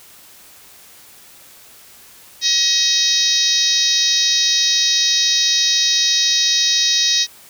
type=harmonic tone; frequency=634 Hz; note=D#5; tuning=32 cents sharp; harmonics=3 / 4 / 5 / 6 / 7 / 8 / 9 / 10; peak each=-27 / -29 / -28 / -17 / -22 / -20 / -20 / -26 dBFS; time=2.41-7.27 s; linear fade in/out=50 ms; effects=white hiss -44 dBFS RMS until 7.49 s